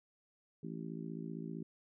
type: harmonic tone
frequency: 55.4 Hz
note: A1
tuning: 13 cents sharp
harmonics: 3 / 4 / 5 / 6 / 7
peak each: -44 / -46 / -48 / -50 / -51 dBFS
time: 0.63-1.63 s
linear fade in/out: 5 ms
effects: none